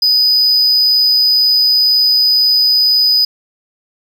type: tone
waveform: triangle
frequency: 4981 Hz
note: D#8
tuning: 1 cent sharp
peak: -7 dBFS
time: 0.02-3.25 s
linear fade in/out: 5 ms
effects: none